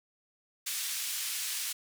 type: band-pass noise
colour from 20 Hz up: white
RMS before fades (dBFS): -35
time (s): 0.66-1.73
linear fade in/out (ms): 10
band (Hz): 2100 to 12000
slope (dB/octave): 12
effects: none